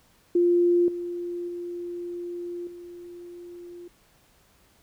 sine tone with level steps, 349.2 Hz, F4, in tune, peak -17 / -29 / -31 / -39 dBFS, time 0.35-3.88 s, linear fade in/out 5 ms, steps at 0.88 / 1.48 / 2.67 s, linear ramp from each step 2 ms, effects pink hiss -61 dBFS RMS until 4.82 s

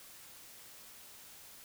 silence, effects white hiss -54 dBFS RMS until 1.64 s

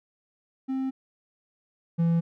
triangle tone pair in turn, 264.3 / 167.59 Hz, C4 / E3, +18 / +29 cents, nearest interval minor sixth, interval 789 cents, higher first, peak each -24 / -18 dBFS, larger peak second, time 0.68-0.91 / 1.98-2.21 s, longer neither, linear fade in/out 20 ms, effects none

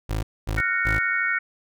25% pulse tone bursts, 53.6 Hz, A1, 45 cents flat, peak -20 dBFS, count 3, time 0.09-0.99 s, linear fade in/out 10 ms, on 140 ms, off 240 ms
sine chord, Gb major seventh, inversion third, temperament just, 1387.5 / 1480 / 1850 / 2220 Hz, F6 / Gb6 / Bb6 / Db7, -12 / 0 / -14 / +2 cents, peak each -28 / -26 / -26 / -26 dBFS, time 0.57-1.39 s, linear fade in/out 10 ms
effects none

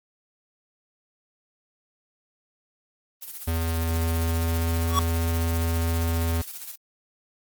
blue noise with tremolo, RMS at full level -35 dBFS, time 3.21-6.76 s, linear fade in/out 20 ms, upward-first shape sine, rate 15 Hz, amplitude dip 65%
square tone with pitch glide, 82.41 to 83.08 Hz, E2 to E2, 0 to +14 cents, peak -23 dBFS, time 3.47-6.42 s, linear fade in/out 10 ms, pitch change +14 cents, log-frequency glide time 3.96-4.78 s
square tone with exponential growth, 1127 Hz, C#6, 28 cents sharp, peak -17 dBFS, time 4.86-4.99 s, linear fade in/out 0 ms, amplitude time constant 28 ms
effects Opus 24 kbps

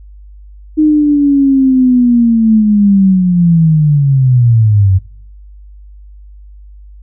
sine linear sweep, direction down, 310 to 91.8 Hz, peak -5 dBFS, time 0.77-4.99 s, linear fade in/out 20 ms, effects noise-tail reverb RT60 0.5 s tail -18 dB re dry + added 50 Hz sine -32 dBFS peak until 7.02 s

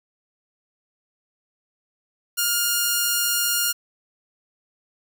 5% pulse tone, 1415 Hz, F6, 22 cents sharp, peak -8 dBFS, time 2.37-3.73 s, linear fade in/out 20 ms, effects none

